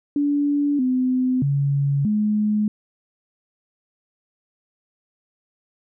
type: tone with pitch steps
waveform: sine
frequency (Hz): 288.3 / 255.1 / 140.6 / 211.2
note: D4 / C4 / C#3 / G#3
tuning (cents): -32 / -44 / +25 / +29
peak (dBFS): -17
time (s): 0.16-2.68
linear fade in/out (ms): 2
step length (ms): 630
effects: none